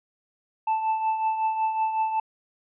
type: tone with tremolo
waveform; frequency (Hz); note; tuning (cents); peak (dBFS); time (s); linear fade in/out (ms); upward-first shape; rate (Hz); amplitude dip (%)
triangle; 880; A5; 0; -18; 0.67-2.2; 5; triangle; 5.4; 60
effects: resampled to 8000 Hz